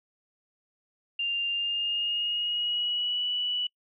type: tone with pitch glide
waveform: sine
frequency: 2794 to 2953 Hz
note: F7 to F#7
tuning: 0 to -4 cents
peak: -26 dBFS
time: 1.19-3.67 s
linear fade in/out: 5 ms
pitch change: +96 cents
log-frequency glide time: 1.5-3.25 s
effects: noise-tail reverb RT60 0.1 s tail -26 dB re dry